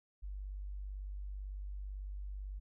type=tone; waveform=sine; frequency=49 Hz; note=G1; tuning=in tune; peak=-40 dBFS; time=0.22-2.6 s; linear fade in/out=20 ms; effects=none